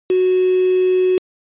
sine tone with quantisation, 369 Hz, F#4, 5 cents flat, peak -12 dBFS, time 0.1-1.18 s, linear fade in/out 2 ms, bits 4, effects resampled to 8000 Hz

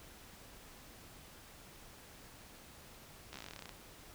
slowing click train, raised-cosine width 0.2 ms, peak -29 dBFS, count 17, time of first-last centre 3.33-3.693 s, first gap 13 ms, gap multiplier 1.07, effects pink hiss -56 dBFS RMS until 4.14 s

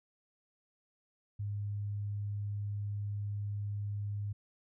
sine tone, 102.5 Hz, G#2, 22 cents flat, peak -34 dBFS, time 1.39-4.33 s, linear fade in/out 10 ms, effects none

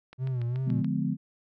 click train, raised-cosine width 0.3 ms, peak -30 dBFS, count 6, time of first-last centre 0.13-0.845 s, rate 6.99 Hz
triangle tone with vibrato, 125.2 Hz, B2, 24 cents sharp, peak -25 dBFS, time 0.18-0.84 s, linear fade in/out 50 ms, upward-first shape sine, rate 2.8 Hz, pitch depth 97 cents each way
sine chord, D diminished seventh, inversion none, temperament just, 146.83 / 176.2 / 211.4 / 253.7 Hz, D3 / F3 / Ab3 / Cb4, 0 / +16 / +31 / +47 cents, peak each -31 dBFS, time 0.65-1.17 s, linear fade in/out 50 ms
effects none

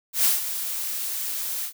blue noise with ADSR envelope, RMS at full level -18 dBFS, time 0.13-1.73 s, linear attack 120 ms, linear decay 150 ms, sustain -11 dB, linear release 88 ms, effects none

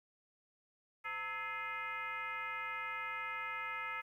sine tone with frequency modulation, 1697 Hz, G#6, 37 cents sharp, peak -38 dBFS, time 1.04-4.02 s, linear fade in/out 20 ms, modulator 395 Hz, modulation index 1.8, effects 12-bit

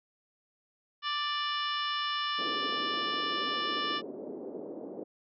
harmonic tone, 588 Hz, D5, 2 cents sharp, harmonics 2 / 3 / 4 / 5 / 6 / 7 / 8 / 9, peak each -33 / -38 / -44 / -36 / -39 / -46 / -50 / -43 dBFS, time 1.02-4.02 s, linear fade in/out 50 ms
pink band-pass noise, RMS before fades -41 dBFS, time 2.38-5.04 s, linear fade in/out 10 ms, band 280 to 510 Hz, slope 24 dB/octave
effects none

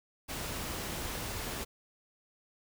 pink noise, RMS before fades -38 dBFS, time 0.28-1.65 s, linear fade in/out 20 ms, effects none

